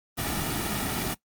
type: noise with comb filter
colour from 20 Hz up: pink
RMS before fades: -29 dBFS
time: 0.17-1.15 s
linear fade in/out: 20 ms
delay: 1.9 ms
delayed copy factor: -0.6
effects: noise-tail reverb RT60 0.1 s tail -20 dB re dry + Opus 32 kbps